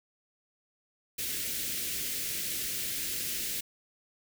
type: band-stop noise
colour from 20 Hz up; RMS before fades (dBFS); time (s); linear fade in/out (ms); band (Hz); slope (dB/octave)
white; -34; 1.18-3.61; 10; 470 to 1800; 24
effects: none